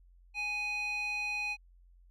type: tone with band-pass filter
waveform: square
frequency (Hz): 830.6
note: G#5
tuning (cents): 0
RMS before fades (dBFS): -35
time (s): 0.34-1.57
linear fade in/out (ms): 50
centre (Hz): 2800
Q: 6.5
effects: added 44 Hz sine -57 dBFS peak until 2.1 s